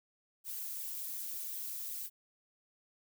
violet noise with flanger, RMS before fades -41 dBFS, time 0.44-2.1 s, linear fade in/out 50 ms, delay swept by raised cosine 0.7 to 4.7 ms, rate 2.7 Hz, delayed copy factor -0.85, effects none

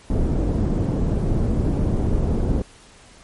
pink low-pass noise, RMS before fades -20 dBFS, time 0.1-2.62 s, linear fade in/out 2 ms, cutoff 350 Hz, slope 12 dB/octave, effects pink hiss -48 dBFS RMS until 3.23 s + MP3 48 kbps

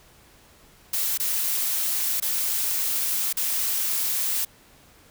blue noise with dropouts, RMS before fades -25 dBFS, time 0.93-4.45 s, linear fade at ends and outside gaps 5 ms, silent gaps 1.176-1.198 / 2.201-2.222 / 3.328-3.369 s, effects pink hiss -54 dBFS RMS until 5.1 s

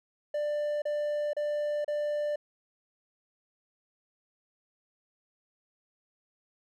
triangle tone bursts, 592 Hz, D5, 14 cents sharp, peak -26 dBFS, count 4, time 0.34-2.359 s, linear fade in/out 5 ms, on 480 ms, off 33 ms, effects none

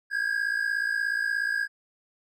triangle tone pair together, 1604.4 / 1661.2 Hz, G6 / G#6, +40 / 0 cents, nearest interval minor second, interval 60 cents, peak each -26 dBFS, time 0.1-1.68 s, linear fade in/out 50 ms, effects none

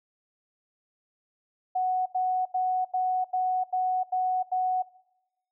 sine tone bursts, 740 Hz, F#5, in tune, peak -23 dBFS, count 8, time 1.75-4.825 s, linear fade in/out 10 ms, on 310 ms, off 85 ms, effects noise-tail reverb RT60 0.9 s tail -19 dB re dry

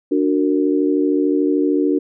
sine chord, D augmented, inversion none, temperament just, 293.7 / 367.1 / 458.9 Hz, D4 / F#4 / A#4, 0 / -14 / -27 cents, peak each -16 / -19 / -22 dBFS, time 0.11-1.99 s, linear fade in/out 10 ms, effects none

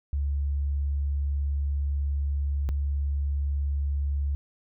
sine tone pair in turn, 70.8 / 70.8 Hz, C#2 / C#2, +37 / +37 cents, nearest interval unison, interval 0 cents, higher neither, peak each -24 dBFS, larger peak neither, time 0.13-2.69 / 2.69-4.35 s, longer first, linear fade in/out 0 ms, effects none

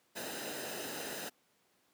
pink noise with comb filter, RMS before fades -41 dBFS, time 0.15-1.3 s, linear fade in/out 20 ms, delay 0.89 ms, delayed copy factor -0.6, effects pink hiss -72 dBFS RMS until 1.93 s + high-pass 200 Hz 12 dB/octave

